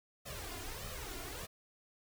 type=noise with flanger; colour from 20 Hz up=pink; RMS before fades=-44 dBFS; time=0.25-1.47 s; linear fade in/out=20 ms; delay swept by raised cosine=1.6 to 2.9 ms; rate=1.6 Hz; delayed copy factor=+0.8; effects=none